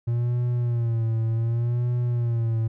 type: tone with vibrato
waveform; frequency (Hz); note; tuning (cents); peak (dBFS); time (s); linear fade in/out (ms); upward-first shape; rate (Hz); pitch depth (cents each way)
triangle; 117.2; A#2; +10; -19; 0.07-2.68; 10; sine; 0.67; 70
effects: none